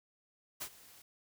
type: noise with ADSR envelope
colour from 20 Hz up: white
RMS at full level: -39 dBFS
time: 0.6-1.02 s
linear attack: 19 ms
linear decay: 69 ms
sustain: -19 dB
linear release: 3 ms
effects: none